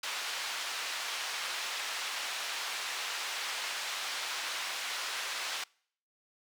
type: band-pass noise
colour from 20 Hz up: white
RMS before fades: -37 dBFS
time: 0.03-5.64 s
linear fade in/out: 5 ms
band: 820 to 4300 Hz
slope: 12 dB/octave
effects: noise-tail reverb RT60 0.6 s tail -26 dB re dry